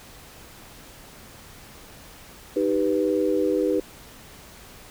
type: chord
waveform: sine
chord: Eb augmented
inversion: none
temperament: equal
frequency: 311.1 / 392 / 493.9 Hz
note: Eb4 / G4 / B4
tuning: 0 / 0 / 0 cents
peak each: -24 dBFS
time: 2.56-3.8 s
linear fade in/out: 5 ms
effects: pink hiss -46 dBFS RMS until 4.9 s